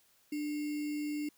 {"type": "tone with sample-and-hold", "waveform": "sine", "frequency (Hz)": 296.8, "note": "D4", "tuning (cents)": 18, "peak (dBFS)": -33, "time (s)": [0.32, 1.29], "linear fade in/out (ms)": 5, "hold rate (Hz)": 2450, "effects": ["white hiss -68 dBFS RMS until 1.37 s"]}